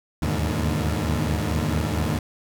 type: tone cluster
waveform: 20% pulse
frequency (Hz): 75.3 / 79.8 / 103.7 / 120.7 / 148.5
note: D2 / D#2 / G#2 / B2 / D3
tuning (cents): +44 / +44 / -2 / -39 / +20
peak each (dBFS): -23 / -21 / -23 / -28 / -27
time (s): 0.22-2.19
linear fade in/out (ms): 5
effects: none